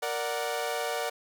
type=chord; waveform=sawtooth; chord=Bb augmented; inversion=none; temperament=equal; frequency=466.2 / 587.3 / 740 Hz; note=Bb4 / D5 / F#5; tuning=0 / 0 / 0 cents; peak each=-30 dBFS; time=0.02-1.1 s; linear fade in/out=10 ms; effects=none